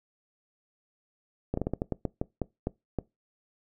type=slowing click train; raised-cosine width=2 ms; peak=-15 dBFS; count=12; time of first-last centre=1.54-2.987 s; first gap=34 ms; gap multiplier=1.25; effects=noise-tail reverb RT60 0.2 s tail -22 dB re dry